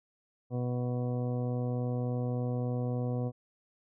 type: harmonic tone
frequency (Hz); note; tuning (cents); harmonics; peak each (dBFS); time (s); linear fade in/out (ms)
123.47; B2; 0; 1 / 2 / 3 / 4 / 5 / 6 / 8 / 9; -31 / -36 / -45 / -38 / -46 / -46 / -55 / -57; 0.5-3.32; 50
effects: none